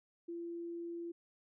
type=tone; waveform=sine; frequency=340.5 Hz; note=F4; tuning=44 cents flat; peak=-40 dBFS; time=0.28-1.12 s; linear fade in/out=10 ms; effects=none